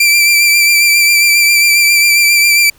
sawtooth tone with vibrato, 2349 Hz, D7, in tune, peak -3 dBFS, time 0-2.7 s, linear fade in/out 5 ms, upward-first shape sine, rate 7.4 Hz, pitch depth 27 cents each way, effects pink hiss -47 dBFS RMS until 2.78 s

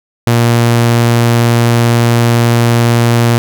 sawtooth tone, 117.9 Hz, A#2, 20 cents sharp, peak -3 dBFS, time 0.27-3.38 s, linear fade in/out 0 ms, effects none

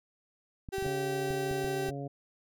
clicks, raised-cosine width 5 ms, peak -29 dBFS, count 8, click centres 0.688 / 0.783 / 0.825 / 0.864 / 1.306 / 1.512 / 1.645 / 1.889 s
35% pulse tone, 387.2 Hz, G4, 21 cents flat, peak -30 dBFS, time 0.72-1.91 s, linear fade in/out 20 ms
harmonic tone, 140 Hz, C#3, 18 cents sharp, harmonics 1 / 2 / 3 / 4 / 5, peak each -38 / -41 / -43 / -44 / -45 dBFS, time 0.84-2.08 s, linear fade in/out 10 ms
effects none

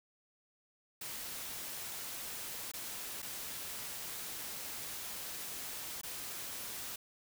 white noise with dropouts, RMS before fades -43 dBFS, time 1.01-6.96 s, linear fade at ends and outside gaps 5 ms, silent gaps 2.717-2.736 / 3.22-3.226 / 6.014-6.033 s, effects none

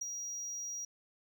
triangle tone with ADSR envelope, 5740 Hz, F8, 47 cents sharp, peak -31 dBFS, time 0.01-0.85 s, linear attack 9 ms, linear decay 10 ms, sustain -6 dB, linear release 4 ms, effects none

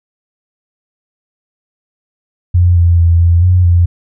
sine tone with pitch steps, 88.3 / 85.8 / 84.6 / 85.5 / 90.5 / 86.9 Hz, F2 / F2 / E2 / F2 / F#2 / F2, +20 / -30 / +45 / -36 / -38 / -8 cents, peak -5 dBFS, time 2.54-3.86 s, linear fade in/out 10 ms, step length 220 ms, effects none

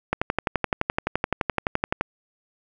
click train, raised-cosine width 0.5 ms, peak -6 dBFS, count 23, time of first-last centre 0.13-2.01 s, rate 11.7 Hz, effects none

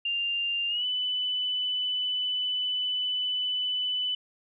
sine tone with pitch glide, 2794 to 2995 Hz, F7 to F#7, 0 to +20 cents, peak -26 dBFS, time 0.05-4.15 s, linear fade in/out 5 ms, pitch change +120 cents, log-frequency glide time 0.68-0.85 s, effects none

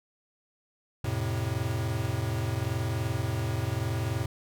square chord, F major, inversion none, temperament equal, 87.31 / 110 / 130.81 Hz, F2 / A2 / C3, 0 / 0 / 0 cents, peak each -35 / -31 / -34 dBFS, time 1.04-4.26 s, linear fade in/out 5 ms, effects none

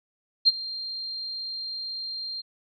sine tone with ADSR envelope, 4186 Hz, C8, in tune, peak -12 dBFS, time 0.45-2.42 s, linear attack 29 ms, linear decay 29 ms, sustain -19 dB, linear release 21 ms, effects none

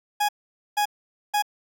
40% pulse tone bursts, 830.6 Hz, G#5, in tune, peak -19 dBFS, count 3, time 0.2-1.424 s, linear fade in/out 10 ms, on 88 ms, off 480 ms, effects none

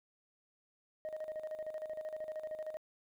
sine tone with tremolo, 622.3 Hz, D#5, in tune, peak -35 dBFS, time 1.05-2.77 s, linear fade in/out 0 ms, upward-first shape square, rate 13 Hz, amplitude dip 70%, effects tanh soft clip ceiling -36 dBFS + 12-bit

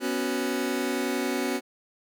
sawtooth chord, B suspended second, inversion none, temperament just, 246.9 / 277.8 / 370.4 Hz, B3 / C#4 / F#4, 0 / +4 / +2 cents, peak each -26 dBFS, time 0-1.61 s, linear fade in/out 50 ms, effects none

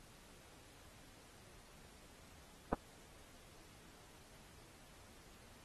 clicks, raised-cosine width 1 ms, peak -19 dBFS, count 2, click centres 2.729 / 2.733 s, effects pink hiss -62 dBFS RMS until 5.64 s + AAC 32 kbps

